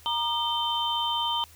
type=tone cluster; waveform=sine; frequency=937 / 1210 / 3102 / 3586 Hz; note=A#5 / D#6 / G7 / A7; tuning=+9 / -49 / -19 / +32 cents; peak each=-28 / -35 / -28 / -36 dBFS; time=0.06-1.44 s; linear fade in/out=0 ms; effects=added 81 Hz sine -54 dBFS peak until 1.55 s + white hiss -54 dBFS RMS until 1.55 s